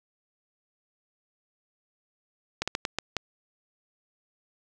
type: slowing click train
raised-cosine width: 0.2 ms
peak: -10 dBFS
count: 6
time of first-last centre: 2.62-3.167 s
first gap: 56 ms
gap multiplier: 1.34
effects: none